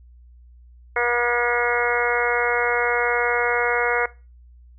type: harmonic tone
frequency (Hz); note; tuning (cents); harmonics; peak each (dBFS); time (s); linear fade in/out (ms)
240.3; B3; -47; 2 / 3 / 4 / 5 / 6 / 7 / 8 / 9; -24 / -28 / -28 / -30 / -25 / -29 / -28 / -25; 0.96-4.06; 5
effects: noise-tail reverb RT60 0.3 s tail -20 dB re dry + added 60 Hz sine -45 dBFS peak until 4.78 s